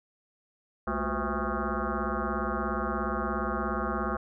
sine tone with frequency modulation, 516 Hz, C5, 24 cents flat, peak -27 dBFS, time 0.87-4.17 s, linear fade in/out 5 ms, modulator 145 Hz, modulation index 6.2, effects none

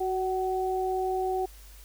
sine tone pair together, 372.6 / 753 Hz, F#4 / F#5, +12 / +30 cents, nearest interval octave, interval 1218 cents, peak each -28 / -29 dBFS, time 0-1.46 s, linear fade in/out 10 ms, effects added 50 Hz sine -47 dBFS peak until 1.84 s + white hiss -54 dBFS RMS until 1.84 s

